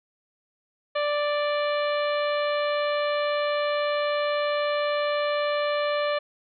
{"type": "harmonic tone", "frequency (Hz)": 587.3, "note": "D5", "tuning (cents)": 0, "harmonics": [1, 2, 3, 4, 5, 6, 7], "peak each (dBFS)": [-24, -30, -34, -36, -38, -40, -41], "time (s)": [0.95, 6.19], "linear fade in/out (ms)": 10, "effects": []}